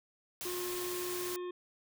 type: noise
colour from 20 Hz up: white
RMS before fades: -41 dBFS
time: 0.41-1.36 s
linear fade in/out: 0 ms
type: harmonic tone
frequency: 358.1 Hz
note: F4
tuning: 43 cents sharp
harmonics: 1 / 3 / 5 / 7 / 9 / 10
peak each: -37 / -48 / -57 / -59 / -60 / -62 dBFS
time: 0.45-1.51 s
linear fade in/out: 5 ms
effects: none